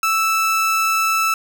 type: tone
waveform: 30% pulse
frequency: 1317 Hz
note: E6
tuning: 2 cents flat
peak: -13 dBFS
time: 0.03-1.34 s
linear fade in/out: 2 ms
effects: none